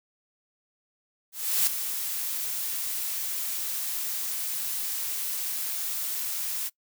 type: noise with ADSR envelope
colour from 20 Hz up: blue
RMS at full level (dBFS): -22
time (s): 1.32-6.7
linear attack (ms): 350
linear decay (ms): 5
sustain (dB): -9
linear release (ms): 30
effects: noise-tail reverb RT60 0.1 s tail -23 dB re dry